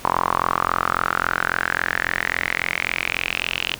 sawtooth tone with band-pass filter sweep, 43.65 Hz, F1, in tune, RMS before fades -23 dBFS, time 0.04-3.75 s, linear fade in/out 0 ms, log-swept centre 1000 to 2900 Hz, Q 5.7, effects pink hiss -40 dBFS RMS until 3.79 s

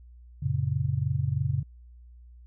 sine chord, F# major, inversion none, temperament just, 92.5 / 115.62 / 138.75 Hz, F#2 / A#2 / C#3, 0 / -14 / +2 cents, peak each -30 / -30 / -27 dBFS, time 0.42-1.63 s, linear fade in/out 10 ms, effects added 60 Hz sine -47 dBFS peak until 2.46 s

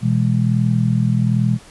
sine chord, E major, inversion second, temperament just, 123.61 / 164.81 / 206 Hz, B2 / E3 / G#3, +2 / 0 / -14 cents, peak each -16 / -20 / -19 dBFS, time 0.01-1.59 s, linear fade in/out 50 ms, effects pink hiss -44 dBFS RMS until 1.7 s + resampled to 24000 Hz

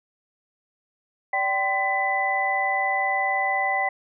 sine tone cluster, 583 / 775 / 1036 / 1999 Hz, D5 / G5 / C6 / B6, -13 / -20 / -17 / +20 cents, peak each -32 / -24 / -33 / -24 dBFS, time 1.33-3.89 s, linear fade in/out 5 ms, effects none

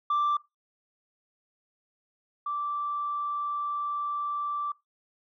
sine tone pair in turn, 1174.7 / 1169 Hz, D6 / D6, 0 / -8 cents, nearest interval unison, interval 8 cents, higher first, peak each -21 / -28 dBFS, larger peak first, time 0.1-0.37 / 2.46-4.72 s, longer second, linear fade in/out 5 ms, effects noise-tail reverb RT60 0.2 s tail -20 dB re dry + tanh soft clip ceiling -21 dBFS

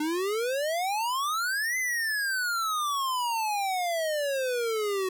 square exponential two-way sweep, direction up then down, 296.9 to 2065 to 369.3 Hz, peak -27 dBFS, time 0-5.09 s, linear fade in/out 5 ms, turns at 1.78 s, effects none

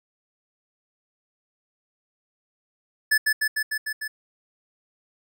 square tone with echo, 1733 Hz, A6, 27 cents flat, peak -17 dBFS, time 3.11-3.18 s, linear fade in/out 10 ms, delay 150 ms, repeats 6, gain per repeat -2 dB, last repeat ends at 4.08 s, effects none

